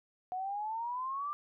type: exponential sweep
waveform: sine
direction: up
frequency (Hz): 727 to 1194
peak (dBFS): -34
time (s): 0.32-1.33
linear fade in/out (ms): 0
effects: none